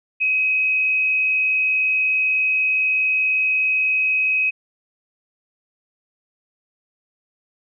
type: tone with frequency modulation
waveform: sine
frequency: 2538 Hz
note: D#7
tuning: 34 cents sharp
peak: -16 dBFS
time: 0.2-4.51 s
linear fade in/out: 20 ms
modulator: 76.7 Hz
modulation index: 0.5
effects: none